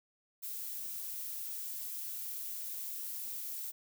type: noise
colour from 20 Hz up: violet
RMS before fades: -41 dBFS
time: 0.42-3.72 s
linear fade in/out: 20 ms
effects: none